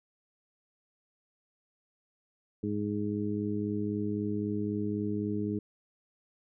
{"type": "harmonic tone", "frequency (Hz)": 103.83, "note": "G#2", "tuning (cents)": 0, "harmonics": [1, 2, 3, 4], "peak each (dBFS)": [-37, -33, -34, -37], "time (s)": [2.63, 5.59], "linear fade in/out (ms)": 5, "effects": []}